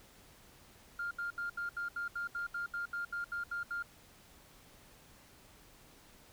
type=tone bursts; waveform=sine; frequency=1402 Hz; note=F6; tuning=6 cents sharp; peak=-34 dBFS; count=15; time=0.99-3.826 s; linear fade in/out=5 ms; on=120 ms; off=74 ms; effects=tanh soft clip ceiling -31 dBFS + pink hiss -60 dBFS RMS until 6.32 s